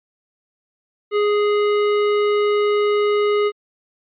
sine tone with hard clipping, 415.3 Hz, G#4, in tune, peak -17 dBFS, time 1.11-3.52 s, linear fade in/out 50 ms, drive 17 dB, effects resampled to 8000 Hz

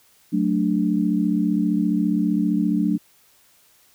sine chord, D major, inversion first, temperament equal, 185 / 220 / 293.7 Hz, F#3 / A3 / D4, 0 / 0 / 0 cents, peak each -22 dBFS, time 0.32-2.98 s, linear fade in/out 20 ms, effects white hiss -57 dBFS RMS until 3.94 s

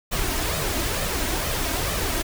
pink noise with flanger, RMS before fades -25 dBFS, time 0.11-2.23 s, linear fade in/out 20 ms, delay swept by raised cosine 1.6 to 3.2 ms, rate 2.2 Hz, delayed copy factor +0.5, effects none

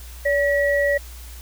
sine tone pair together, 572 / 1924 Hz, D5 / B6, -46 / -46 cents, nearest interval octave + major sixth, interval 2100 cents, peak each -18 / -21 dBFS, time 0.25-0.98 s, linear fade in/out 10 ms, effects added 60 Hz sine -36 dBFS peak until 1.41 s + white hiss -44 dBFS RMS until 1.41 s

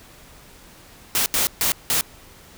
white noise bursts at uneven times, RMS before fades -20 dBFS, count 4, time 1.15-1.26 / 1.34-1.47 / 1.61-1.72 / 1.9-2.01 s, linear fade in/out 0 ms, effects pink hiss -47 dBFS RMS until 2.57 s

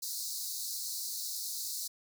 pink high-pass noise, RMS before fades -38 dBFS, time 0.02-1.88 s, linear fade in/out 10 ms, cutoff 4000 Hz, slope 96 dB/octave, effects none

